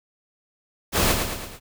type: noise with echo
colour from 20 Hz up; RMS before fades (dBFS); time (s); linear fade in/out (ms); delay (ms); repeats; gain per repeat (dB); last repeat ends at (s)
pink; -20; 0.92-1.16; 50; 110; 4; -5; 1.6
effects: none